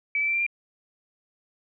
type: tone with pitch steps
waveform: sine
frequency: 2296 / 2319 / 2342 / 2365 / 2388 Hz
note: D7 / D7 / D7 / D7 / D7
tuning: -40 / -22 / -5 / +12 / +28 cents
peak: -22 dBFS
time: 0.15-0.465 s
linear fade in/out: 2 ms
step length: 63 ms
effects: none